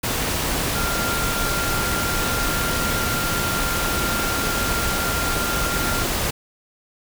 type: tone in noise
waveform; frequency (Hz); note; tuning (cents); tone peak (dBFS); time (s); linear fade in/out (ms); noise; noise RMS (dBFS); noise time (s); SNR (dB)
sine; 1390; F6; -9; -26; 0.75-6.04; 10; pink; -23; 0.03-6.31; -6
effects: none